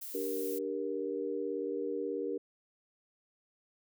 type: noise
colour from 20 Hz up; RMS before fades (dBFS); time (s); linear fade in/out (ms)
violet; -43; 0.01-0.59; 10
type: chord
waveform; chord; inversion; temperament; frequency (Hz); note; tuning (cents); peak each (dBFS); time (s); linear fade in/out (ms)
sine; G minor; second; just; 294 / 392 / 470.4; D4 / G4 / Bb4; +2 / 0 / +16; -39 / -37 / -36; 0.14-2.38; 10
effects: none